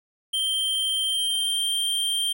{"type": "tone with pitch glide", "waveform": "square", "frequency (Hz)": [3143, 3167], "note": ["G7", "G7"], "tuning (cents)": [4, 17], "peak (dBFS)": -23, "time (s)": [0.33, 2.33], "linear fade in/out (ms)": 10, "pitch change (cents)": 13, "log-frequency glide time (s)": [1.05, 1.66], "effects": []}